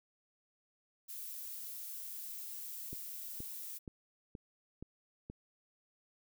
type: noise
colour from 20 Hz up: violet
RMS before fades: -45 dBFS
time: 1.08-3.79 s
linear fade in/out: 20 ms
type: click train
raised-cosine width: 3 ms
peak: -32 dBFS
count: 6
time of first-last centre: 2.93-5.3 s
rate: 2.11 Hz
effects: none